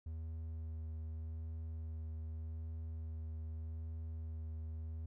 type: tone with vibrato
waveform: triangle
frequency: 79.9 Hz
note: D#2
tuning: 47 cents sharp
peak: -39 dBFS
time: 0.06-5.06 s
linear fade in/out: 5 ms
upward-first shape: sine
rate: 0.83 Hz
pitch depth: 12 cents each way
effects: none